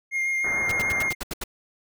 triangle tone with vibrato, 2126 Hz, C7, 27 cents sharp, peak -21 dBFS, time 0.11-1.15 s, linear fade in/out 50 ms, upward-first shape triangle, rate 6.7 Hz, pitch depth 16 cents each way
white low-pass noise, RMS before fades -34 dBFS, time 0.44-1.09 s, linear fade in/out 5 ms, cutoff 2000 Hz, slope 96 dB/octave
pink noise bursts, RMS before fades -30 dBFS, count 8, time 0.69-1.439 s, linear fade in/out 5 ms, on 28 ms, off 75 ms
effects none

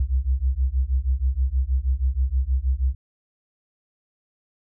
sine beating tone pair, 62.1 / 68.4 Hz, B1 / C#2, +10 / -23 cents, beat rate 6.3 Hz, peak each -22 dBFS, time 0-2.95 s, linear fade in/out 5 ms, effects none

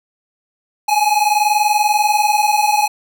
square tone pair together, 830.6 / 851 Hz, G#5 / G#5, 0 / +42 cents, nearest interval unison, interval 42 cents, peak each -16 dBFS, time 0.88-2.88 s, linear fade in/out 10 ms, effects none

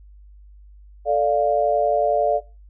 sine chord, D minor, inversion second, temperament equal, 440 / 587.3 / 698.5 Hz, A4 / D5 / F5, 0 / 0 / 0 cents, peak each -23 / -19 / -20 dBFS, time 1.05-2.41 s, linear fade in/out 50 ms, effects noise-tail reverb RT60 0.3 s tail -19 dB re dry + added 50 Hz sine -43 dBFS peak until 2.69 s

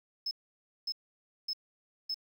sine tone bursts, 5200 Hz, E8, 24 cents flat, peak -30 dBFS, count 4, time 0.26-2.144 s, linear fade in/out 5 ms, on 51 ms, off 560 ms, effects tanh soft clip ceiling -29 dBFS + 10-bit

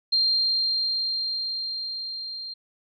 sine tone with level ramp, 4186 Hz, C8, in tune, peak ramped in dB -18 to -33 dBFS, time 0.12-2.54 s, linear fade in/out 10 ms, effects none

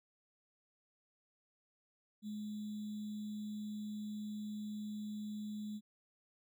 sine tone with sample-and-hold, 210.9 Hz, G#3, 27 cents sharp, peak -40 dBFS, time 2.22-5.81 s, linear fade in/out 50 ms, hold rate 3675 Hz, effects none

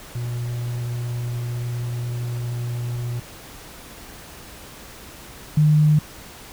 triangle / sine tone pair in turn, 120.4 / 151.69 Hz, B2 / D#3, -44 / -44 cents, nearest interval major third, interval 400 cents, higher second, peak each -22 / -12 dBFS, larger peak second, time 0.15-3.2 / 5.57-5.99 s, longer first, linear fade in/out 5 ms, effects pink hiss -41 dBFS RMS until 6.52 s

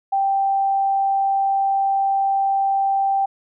sine tone, 784 Hz, G5, in tune, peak -16 dBFS, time 0.12-3.26 s, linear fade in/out 10 ms, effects none

